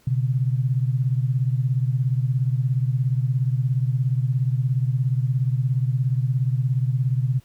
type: beating tone pair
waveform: sine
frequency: 124.7 / 141.7 Hz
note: B2 / C#3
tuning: +17 / +38 cents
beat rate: 17 Hz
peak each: -20 / -24 dBFS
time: 0.07-7.4 s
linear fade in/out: 5 ms
effects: pink hiss -59 dBFS RMS until 7.44 s